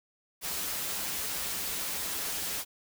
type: noise with comb filter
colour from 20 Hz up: white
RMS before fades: -34 dBFS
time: 0.41-2.65 s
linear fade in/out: 50 ms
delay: 8.3 ms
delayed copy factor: -0.55
effects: none